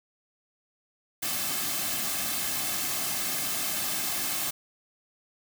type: noise with comb filter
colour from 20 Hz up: white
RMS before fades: -30 dBFS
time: 1.22-4.51 s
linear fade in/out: 10 ms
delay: 2.1 ms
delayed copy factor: -0.6
effects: none